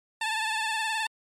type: tone with vibrato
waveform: 15% pulse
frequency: 880 Hz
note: A5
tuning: in tune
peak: -20 dBFS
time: 0.21-1.07 s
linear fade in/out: 5 ms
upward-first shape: sine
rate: 19 Hz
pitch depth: 47 cents each way
effects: low-pass 9000 Hz 12 dB/octave + MP3 64 kbps